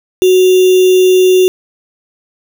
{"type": "tone with sample-and-hold", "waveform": "sine", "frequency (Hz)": 370, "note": "F#4", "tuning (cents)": 0, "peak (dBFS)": -4, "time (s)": [0.22, 1.48], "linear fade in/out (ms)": 0, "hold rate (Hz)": 3150, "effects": []}